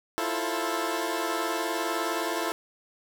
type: chord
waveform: 15% pulse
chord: F major seventh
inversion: third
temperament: equal with one note detuned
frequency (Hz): 329.6 / 349.2 / 440 / 529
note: E4 / F4 / A4 / C5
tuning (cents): 0 / 0 / 0 / +19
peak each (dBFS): -25 / -27 / -26 / -30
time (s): 0.18-2.52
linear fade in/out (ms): 0
effects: none